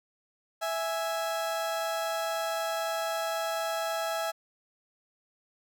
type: tone pair together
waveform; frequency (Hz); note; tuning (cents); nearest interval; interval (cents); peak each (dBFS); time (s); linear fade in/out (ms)
30% pulse; 659.3 / 830.1; E5 / G#5; 0 / -1; major third; 399; -28 / -32; 0.61-4.32; 20
effects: none